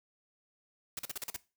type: noise bursts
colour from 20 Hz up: white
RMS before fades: -38 dBFS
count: 7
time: 0.97-1.363 s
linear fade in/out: 2 ms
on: 21 ms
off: 41 ms
effects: noise-tail reverb RT60 0.3 s tail -19 dB re dry